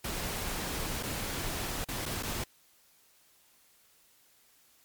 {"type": "noise with dropouts", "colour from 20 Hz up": "pink", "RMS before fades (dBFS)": -35, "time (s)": [0.04, 2.44], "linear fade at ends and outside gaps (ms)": 5, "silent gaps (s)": [[1.028, 1.032], [1.845, 1.885], [2.056, 2.06], [2.227, 2.231]], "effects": ["white hiss -64 dBFS RMS until 4.84 s", "MP3 96 kbps"]}